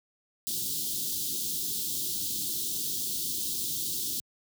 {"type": "band-stop noise", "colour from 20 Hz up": "white", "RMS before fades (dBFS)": -32, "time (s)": [0.47, 4.2], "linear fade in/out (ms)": 0, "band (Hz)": [390, 3300], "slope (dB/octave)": 48, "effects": ["high-pass 80 Hz 12 dB/octave"]}